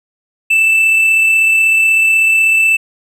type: tone with amplitude modulation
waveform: triangle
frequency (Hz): 2647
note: E7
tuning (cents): +7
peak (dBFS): -5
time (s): 0.5-2.77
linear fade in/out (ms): 10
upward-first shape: sine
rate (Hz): 36.2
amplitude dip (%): 25
effects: none